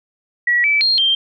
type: tone with pitch steps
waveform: sine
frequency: 1929 / 2310 / 4220 / 3162 Hz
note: B6 / D7 / C8 / G7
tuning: -41 / -29 / +14 / +14 cents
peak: -12 dBFS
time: 0.47-1.15 s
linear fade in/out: 5 ms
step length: 170 ms
effects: none